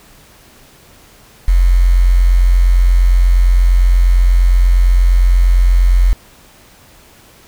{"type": "tone with quantisation", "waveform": "sine", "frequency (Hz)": 44.29, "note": "F1", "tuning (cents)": 25, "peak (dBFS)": -6, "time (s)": [1.48, 6.13], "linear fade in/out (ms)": 0, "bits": 5, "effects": ["pink hiss -44 dBFS RMS until 7.47 s"]}